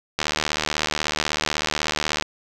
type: click train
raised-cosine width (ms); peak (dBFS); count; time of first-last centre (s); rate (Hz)
0.2; -4; 156; 0.19-2.224; 76.2
effects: none